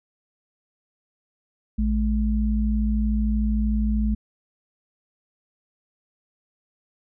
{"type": "tone pair together", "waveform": "sine", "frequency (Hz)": [56.5, 213.3], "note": ["A1", "G#3"], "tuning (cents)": [47, 46], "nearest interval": "octave + major seventh", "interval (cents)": 2299, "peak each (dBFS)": [-21, -23], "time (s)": [1.78, 4.15], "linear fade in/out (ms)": 10, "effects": []}